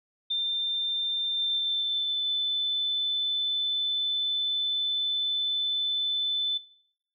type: tone with pitch glide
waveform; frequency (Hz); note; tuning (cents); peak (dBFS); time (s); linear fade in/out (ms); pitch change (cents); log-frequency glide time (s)
sine; 3586 to 3516; A7 to A7; +32 to -2; -25; 0.3-6.58; 10; -34; 1.31-2.22
effects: noise-tail reverb RT60 0.7 s tail -18 dB re dry